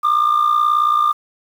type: tone with amplitude modulation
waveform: sine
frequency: 1200 Hz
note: D6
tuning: 37 cents sharp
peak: -7 dBFS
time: 0.03-1.13 s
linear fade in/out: 20 ms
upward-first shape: sine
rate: 58.5 Hz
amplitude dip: 75%
effects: tanh soft clip ceiling -9 dBFS + 7-bit